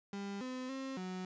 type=tone with pitch steps; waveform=35% pulse; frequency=199.5 / 255.5 / 266.8 / 184.6 Hz; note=G3 / C4 / C4 / F#3; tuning=+31 / -41 / +34 / -4 cents; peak=-38 dBFS; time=0.13-1.25 s; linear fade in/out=2 ms; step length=280 ms; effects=resampled to 16000 Hz